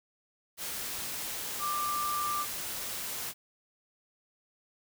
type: tone in noise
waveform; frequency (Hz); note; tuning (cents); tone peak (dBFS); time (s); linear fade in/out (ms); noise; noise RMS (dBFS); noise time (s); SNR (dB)
sine; 1184; D6; +14; -30; 1.59-2.46; 50; white; -37; 0.57-3.34; +4
effects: none